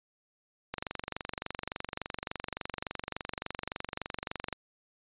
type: click train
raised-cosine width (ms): 0.3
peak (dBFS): -18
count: 90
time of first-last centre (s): 0.74-4.527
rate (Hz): 23.5
effects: resampled to 8000 Hz